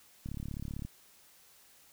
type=click train; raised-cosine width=5 ms; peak=-27 dBFS; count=22; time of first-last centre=0.26-0.85 s; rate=35.6 Hz; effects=white hiss -61 dBFS RMS until 1.92 s